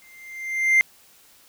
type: tone with exponential growth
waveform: triangle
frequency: 2093 Hz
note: C7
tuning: in tune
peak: -9 dBFS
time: 0.02-0.81 s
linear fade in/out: 0 ms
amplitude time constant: 170 ms
effects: tanh soft clip ceiling -7 dBFS + white hiss -54 dBFS RMS until 1.48 s